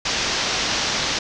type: low-pass noise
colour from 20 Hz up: white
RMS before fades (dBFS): -23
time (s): 0.05-1.19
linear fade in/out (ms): 5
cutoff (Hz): 6200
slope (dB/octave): 48
effects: none